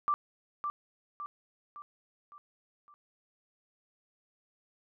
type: tone with echo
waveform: sine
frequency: 1174.7 Hz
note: D6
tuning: in tune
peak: -25 dBFS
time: 0.08-0.14 s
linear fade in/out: 0 ms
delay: 560 ms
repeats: 5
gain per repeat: -6 dB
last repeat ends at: 2.94 s
effects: none